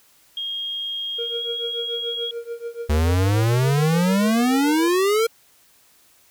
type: tone with pitch glide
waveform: sine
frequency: 3249 to 3298 Hz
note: G#7 to G#7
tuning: -39 to -13 cents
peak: -25 dBFS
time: 0.37-2.31 s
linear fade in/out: 2 ms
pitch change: +26 cents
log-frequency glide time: 1.25-1.44 s
type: tone with tremolo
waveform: triangle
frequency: 468.6 Hz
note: A#4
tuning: 9 cents sharp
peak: -23 dBFS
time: 1.18-4.89 s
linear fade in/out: 10 ms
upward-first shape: triangle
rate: 6.9 Hz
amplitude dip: 95%
type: exponential sweep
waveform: square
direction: up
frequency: 73.42 to 466.2 Hz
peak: -17 dBFS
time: 2.89-5.27 s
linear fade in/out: 10 ms
effects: white hiss -56 dBFS RMS until 6.3 s